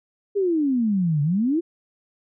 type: exponential two-way sweep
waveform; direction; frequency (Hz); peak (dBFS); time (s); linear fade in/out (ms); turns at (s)
sine; down then up; 415.3 to 141 to 352.7; -18; 0.35-1.61; 20; 1.22
effects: none